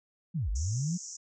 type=linear two-way sweep; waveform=sine; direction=down then up; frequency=185 to 45.22 to 185 Hz; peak=-28 dBFS; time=0.34-0.98 s; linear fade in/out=20 ms; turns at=0.5 s
type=band-pass noise; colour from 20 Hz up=white; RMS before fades=-43 dBFS; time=0.55-1.17 s; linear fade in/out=10 ms; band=5500 to 7300 Hz; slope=96 dB/octave
effects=none